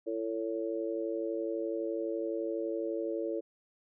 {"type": "harmonic tone", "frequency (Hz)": 111.9, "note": "A2", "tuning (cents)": 30, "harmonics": [3, 4, 5], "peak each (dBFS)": [-35, -36, -37], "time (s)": [0.06, 3.41], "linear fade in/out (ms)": 20, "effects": []}